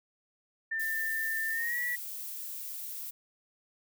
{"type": "tone with pitch glide", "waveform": "sine", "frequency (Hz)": [1791, 1941.9], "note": ["A6", "B6"], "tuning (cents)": [30, -30], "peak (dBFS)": -30, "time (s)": [0.71, 1.96], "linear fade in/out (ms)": 10, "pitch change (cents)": 140, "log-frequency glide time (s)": [1.51, 1.8]}
{"type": "noise", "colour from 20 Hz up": "violet", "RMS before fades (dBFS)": -40, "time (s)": [0.79, 3.11], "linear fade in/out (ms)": 10}
{"effects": []}